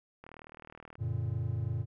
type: click train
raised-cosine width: 0.5 ms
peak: -33 dBFS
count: 29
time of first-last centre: 0.24-0.954 s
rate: 39.2 Hz
type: chord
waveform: triangle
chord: Gb augmented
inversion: none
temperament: just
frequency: 92.5 / 115.62 / 144.53 Hz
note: Gb2 / Bb2 / D3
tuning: 0 / -14 / -27 cents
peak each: -34 / -31 / -37 dBFS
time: 0.98-1.86 s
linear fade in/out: 50 ms
effects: none